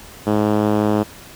5% pulse tone with band-pass filter, 105.5 Hz, G#2, 28 cents sharp, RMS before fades -17 dBFS, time 0.26-1.04 s, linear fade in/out 20 ms, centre 240 Hz, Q 0.86, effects pink hiss -40 dBFS RMS until 1.35 s

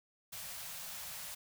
white band-stop noise, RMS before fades -45 dBFS, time 0.32-1.35 s, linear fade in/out 10 ms, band 210 to 520 Hz, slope 48 dB/octave, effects none

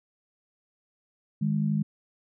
sine tone pair together, 154.7 / 206.5 Hz, D#3 / G#3, -10 / -10 cents, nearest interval perfect fourth, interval 500 cents, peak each -26 dBFS, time 1.41-1.83 s, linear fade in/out 10 ms, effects none

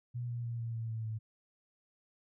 sine tone with pitch steps, 121.3 / 119.35 / 117.44 / 115.55 / 113.7 / 111.88 / 110.08 Hz, B2 / A#2 / A#2 / A#2 / A#2 / A2 / A2, -31 / +41 / +13 / -15 / -43 / +29 / +1 cents, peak -35 dBFS, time 0.14-1.19 s, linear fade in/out 20 ms, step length 150 ms, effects none

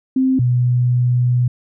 sine tone pair in turn, 261.6 / 123.46 Hz, C4 / B2, 0 / 0 cents, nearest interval octave + minor second, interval 1300 cents, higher first, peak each -12 dBFS, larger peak neither, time 0.16-0.39 / 0.39-1.48 s, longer second, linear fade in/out 5 ms, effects none

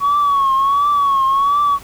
sine tone with vibrato, 1117 Hz, C#6, 13 cents sharp, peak -10 dBFS, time 0-1.79 s, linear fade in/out 50 ms, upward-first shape triangle, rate 1.4 Hz, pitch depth 85 cents each way, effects tanh soft clip ceiling -9 dBFS + pink hiss -40 dBFS RMS until 1.83 s

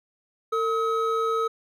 triangle tone pair together, 452.5 / 1277.5 Hz, A4 / D#6, +48 / +45 cents, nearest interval octave + tritone, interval 1797 cents, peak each -23 dBFS, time 0.52-1.48 s, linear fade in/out 10 ms, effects none

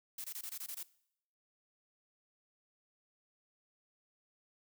blue noise bursts, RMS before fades -43 dBFS, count 8, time 0.18-0.831 s, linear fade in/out 5 ms, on 63 ms, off 21 ms, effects noise-tail reverb RT60 0.7 s tail -20 dB re dry

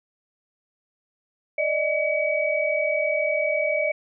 sine tone cluster, 589 / 629 / 2273 Hz, D5 / D#5 / C#7, +5 / +19 / +43 cents, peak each -25 dBFS, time 1.58-3.92 s, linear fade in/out 5 ms, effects none

